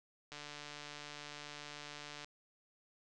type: click train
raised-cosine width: 0.2 ms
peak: -30 dBFS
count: 284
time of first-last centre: 0.32-2.245 s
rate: 147 Hz
effects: resampled to 24000 Hz